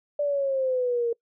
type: exponential sweep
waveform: sine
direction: down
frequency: 587.3 to 462 Hz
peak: -22 dBFS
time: 0.19-1.13 s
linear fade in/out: 5 ms
effects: noise-tail reverb RT60 0.1 s tail -24 dB re dry